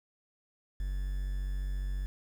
triangle tone with quantisation, 47.32 Hz, F#1, 40 cents sharp, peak -29 dBFS, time 0.8-2.06 s, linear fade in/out 0 ms, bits 9, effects none

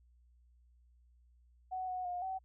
sine tone with pitch steps, 745 / 735 / 714 / 759 Hz, F#5 / F#5 / F5 / F#5, +12 / -12 / +38 / +44 cents, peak -36 dBFS, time 1.71-2.39 s, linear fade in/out 20 ms, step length 170 ms, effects added 60 Hz sine -63 dBFS peak until 2.44 s

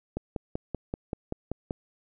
click train, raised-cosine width 2 ms, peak -17 dBFS, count 9, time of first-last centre 0.17-1.708 s, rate 5.2 Hz, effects none

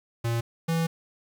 square tone pair in turn, 116.54 / 164.81 Hz, A#2 / E3, 0 / 0 cents, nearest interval tritone, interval 600 cents, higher second, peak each -25 / -24 dBFS, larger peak second, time 0.24-0.41 / 0.68-0.87 s, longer second, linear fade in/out 10 ms, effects 9-bit

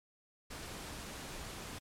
pink noise, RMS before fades -45 dBFS, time 0.5-1.79 s, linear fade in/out 10 ms, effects low-pass 11000 Hz 12 dB/octave + MP3 96 kbps

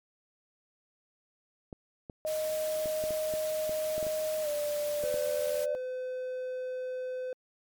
clicks, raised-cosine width 2 ms, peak -28 dBFS, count 12, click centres 1.728 / 2.098 / 2.858 / 3.039 / 3.107 / 3.338 / 3.694 / 3.98 / 4.028 / 4.067 / 5.039 / 5.142 s
sine tone with pitch glide, 621 to 589.9 Hz, D#5 to D5, -3 to +8 cents, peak -29 dBFS, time 2.25-5.75 s, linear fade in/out 0 ms, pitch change -89 cents, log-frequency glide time 4.42-4.48 s
white noise, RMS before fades -42 dBFS, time 2.26-5.66 s, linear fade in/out 20 ms
triangle tone, 509 Hz, C5, 48 cents flat, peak -31 dBFS, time 5.03-7.33 s, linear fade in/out 2 ms
effects MP3 96 kbps

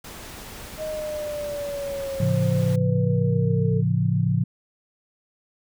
pink noise, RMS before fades -39 dBFS, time 0.04-2.76 s, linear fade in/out 5 ms
sine linear sweep, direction down, 627 to 442.6 Hz, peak -27 dBFS, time 0.77-3.83 s, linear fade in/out 50 ms
sine chord, A augmented, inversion none, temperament just, 110 / 137.5 / 171.88 Hz, A2 / C#3 / E#3, 0 / -14 / -27 cents, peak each -23 dBFS, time 2.2-4.44 s, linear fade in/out 5 ms
effects none

